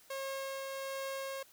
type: tone with tremolo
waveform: sawtooth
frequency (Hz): 541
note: C#5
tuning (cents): -42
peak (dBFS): -33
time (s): 0.1-1.43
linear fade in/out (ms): 5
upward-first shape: triangle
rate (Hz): 1.3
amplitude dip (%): 25
effects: white hiss -62 dBFS RMS until 1.52 s